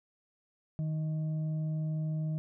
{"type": "tone with frequency modulation", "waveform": "sine", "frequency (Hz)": 155.56, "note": "D#3", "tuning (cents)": 0, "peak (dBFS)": -30, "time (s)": [0.79, 2.38], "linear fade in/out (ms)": 0, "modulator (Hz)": 472, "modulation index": 0.21, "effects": []}